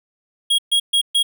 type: tone bursts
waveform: square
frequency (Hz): 3290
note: G#7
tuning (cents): -17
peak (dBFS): -14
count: 4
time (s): 0.5-1.23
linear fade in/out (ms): 10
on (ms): 85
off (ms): 130
effects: none